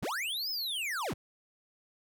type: linear two-way sweep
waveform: square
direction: up then down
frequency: 41.2 to 5274 to 41.2 Hz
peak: -33 dBFS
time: 0.02-1.14 s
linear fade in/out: 10 ms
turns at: 0.5 s
effects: none